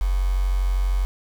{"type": "tone with quantisation", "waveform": "sine", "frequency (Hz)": 46.25, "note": "F#1", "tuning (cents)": 0, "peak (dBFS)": -18, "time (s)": [0.01, 1.05], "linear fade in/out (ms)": 0, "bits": 6, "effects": []}